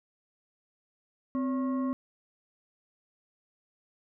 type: tone with frequency modulation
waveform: sine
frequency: 259.5 Hz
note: C4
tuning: 14 cents flat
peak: -27 dBFS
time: 1.35-1.93 s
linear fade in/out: 0 ms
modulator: 826 Hz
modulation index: 0.49
effects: none